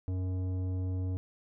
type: tone with tanh clipping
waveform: triangle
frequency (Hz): 92.5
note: F#2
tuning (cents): 0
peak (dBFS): -32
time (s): 0.08-1.17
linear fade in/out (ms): 0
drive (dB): 16
effects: none